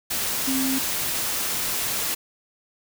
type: tone in noise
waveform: sine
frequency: 265 Hz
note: C4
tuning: 22 cents sharp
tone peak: -23 dBFS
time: 0.47-0.79 s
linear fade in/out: 10 ms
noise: white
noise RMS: -26 dBFS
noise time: 0.1-2.15 s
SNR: 0 dB
effects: none